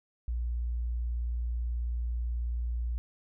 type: tone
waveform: sine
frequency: 59.2 Hz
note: A#1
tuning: 27 cents sharp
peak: -29 dBFS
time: 0.28-2.98 s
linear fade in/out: 0 ms
effects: none